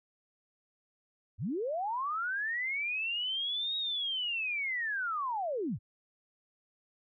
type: linear two-way sweep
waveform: sine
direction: up then down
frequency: 72.4 to 3800 to 72.4 Hz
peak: -31 dBFS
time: 1.38-5.79 s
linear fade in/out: 50 ms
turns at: 3.77 s
effects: none